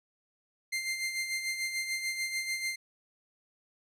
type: tone with tremolo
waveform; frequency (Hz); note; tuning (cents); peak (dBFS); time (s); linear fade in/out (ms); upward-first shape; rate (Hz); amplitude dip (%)
sawtooth; 2094; C7; +1; -26; 0.72-2.76; 10; sine; 6.8; 55
effects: low-pass 12000 Hz 12 dB/octave